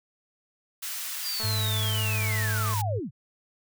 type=high-pass noise; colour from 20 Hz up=white; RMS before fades=-34 dBFS; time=0.82-2.82 s; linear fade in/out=10 ms; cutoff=1300 Hz; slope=12 dB/octave
type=linear sweep; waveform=sine; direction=down; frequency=4884 to 93.3 Hz; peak=-30 dBFS; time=1.22-3.11 s; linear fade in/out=50 ms
type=click train; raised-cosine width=0.5 ms; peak=-24 dBFS; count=294; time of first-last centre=1.4-2.738 s; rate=219 Hz
type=tone; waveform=sine; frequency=103.83 Hz; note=G#2; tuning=in tune; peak=-26 dBFS; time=1.43-3 s; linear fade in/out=20 ms
effects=none